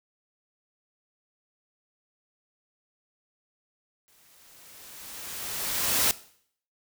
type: noise with exponential growth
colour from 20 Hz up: white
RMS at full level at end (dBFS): -22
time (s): 4.08-6.11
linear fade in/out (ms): 0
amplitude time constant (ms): 440
effects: noise-tail reverb RT60 0.6 s tail -18 dB re dry